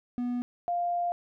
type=tone pair in turn; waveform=triangle / sine; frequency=244.6 / 698.9 Hz; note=B3 / F5; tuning=-16 / +1 cents; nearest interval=octave + tritone; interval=1817 cents; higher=second; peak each=-26 dBFS; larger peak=neither; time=0.18-0.42 / 0.68-1.12 s; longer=second; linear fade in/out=0 ms; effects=none